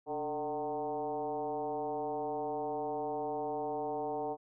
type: tone with frequency modulation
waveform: sine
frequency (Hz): 602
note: D5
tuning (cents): +43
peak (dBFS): -33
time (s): 0.06-4.37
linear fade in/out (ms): 50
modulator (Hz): 156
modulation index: 1.8
effects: none